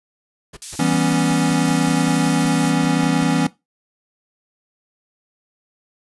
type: noise bursts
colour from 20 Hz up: pink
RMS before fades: -36 dBFS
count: 15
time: 0.53-3.245 s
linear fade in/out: 10 ms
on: 41 ms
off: 150 ms
type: high-pass noise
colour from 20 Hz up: pink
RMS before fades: -32 dBFS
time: 0.62-2.71 s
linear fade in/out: 0 ms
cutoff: 5400 Hz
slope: 12 dB/octave
type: chord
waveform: square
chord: C# half-diminished seventh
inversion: first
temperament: equal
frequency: 164.81 / 196 / 246.9 / 277.2 Hz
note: E3 / G3 / B3 / C#4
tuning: 0 / 0 / 0 / 0 cents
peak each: -21 / -26 / -22 / -20 dBFS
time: 0.79-3.47 s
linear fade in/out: 5 ms
effects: noise-tail reverb RT60 0.2 s tail -18 dB re dry + resampled to 24000 Hz